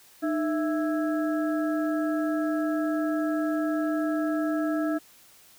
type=harmonic tone with a mistuned harmonic; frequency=330.4 Hz; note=E4; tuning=4 cents sharp; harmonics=1 / 2 / 4 / 5; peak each=-25 / -31 / -37 / -39 dBFS; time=0.22-4.99 s; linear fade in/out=20 ms; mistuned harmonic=1; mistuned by=-130 cents; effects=white hiss -55 dBFS RMS until 5.58 s